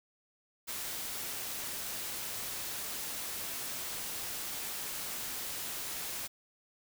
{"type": "noise", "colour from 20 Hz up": "white", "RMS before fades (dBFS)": -39, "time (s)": [0.67, 6.28], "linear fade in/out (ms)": 20, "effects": []}